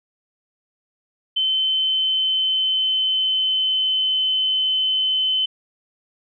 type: tone with pitch glide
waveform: sine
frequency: 3070 to 3051 Hz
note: G7 to G7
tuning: -37 to -48 cents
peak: -17 dBFS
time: 1.36-5.46 s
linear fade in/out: 10 ms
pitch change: -11 cents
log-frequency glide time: 1.58-4.11 s
effects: none

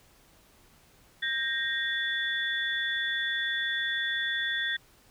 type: tone cluster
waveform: sine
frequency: 1592 / 1866 / 3460 Hz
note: G6 / A#6 / A7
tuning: +26 / +1 / -30 cents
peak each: -34 / -30 / -32 dBFS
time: 1.22-4.77 s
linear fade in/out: 10 ms
effects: pink hiss -60 dBFS RMS until 5.1 s

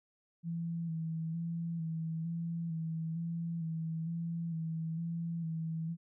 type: tone with vibrato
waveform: sine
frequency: 164.81 Hz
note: E3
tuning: in tune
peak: -34 dBFS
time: 0.43-5.97 s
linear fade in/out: 50 ms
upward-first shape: square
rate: 1.1 Hz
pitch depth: 30 cents each way
effects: none

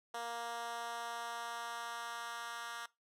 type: tone with high-pass filter sweep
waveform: 10% pulse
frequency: 234.3 Hz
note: A#3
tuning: 9 cents sharp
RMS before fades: -43 dBFS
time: 0.14-2.86 s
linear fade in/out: 5 ms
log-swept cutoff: 620 to 1300 Hz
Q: 1.3
effects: noise-tail reverb RT60 0.2 s tail -20 dB re dry + low-pass 12000 Hz 12 dB/octave

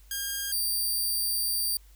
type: tone pair in turn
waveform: 5% pulse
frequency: 1616 / 4694 Hz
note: G#6 / D8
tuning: -48 / -2 cents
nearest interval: octave + tritone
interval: 1846 cents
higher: second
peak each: -19 dBFS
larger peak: neither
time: 0.11-0.52 / 0.52-1.77 s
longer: second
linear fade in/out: 2 ms
effects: added 50 Hz sine -51 dBFS peak until 1.95 s + white hiss -62 dBFS RMS until 1.95 s

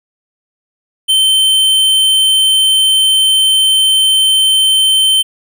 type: tone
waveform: square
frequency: 3096 Hz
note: G7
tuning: 22 cents flat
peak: -8 dBFS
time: 1.08-5.23 s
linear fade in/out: 20 ms
effects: none

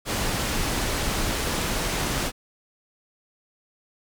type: low-pass noise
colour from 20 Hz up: pink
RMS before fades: -26 dBFS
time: 0.05-2.32 s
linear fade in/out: 50 ms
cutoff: 11000 Hz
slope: 12 dB/octave
effects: none

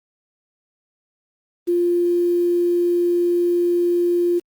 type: tone with quantisation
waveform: sine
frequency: 349.2 Hz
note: F4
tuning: in tune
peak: -15 dBFS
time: 1.67-4.4 s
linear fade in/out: 20 ms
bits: 7
effects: Opus 32 kbps

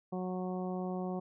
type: harmonic tone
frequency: 183.5 Hz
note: F#3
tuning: 14 cents flat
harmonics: 1 / 2 / 3 / 4 / 5 / 6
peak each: -36 / -40 / -44 / -43 / -51 / -51 dBFS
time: 0.12-1.2 s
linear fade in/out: 10 ms
effects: none

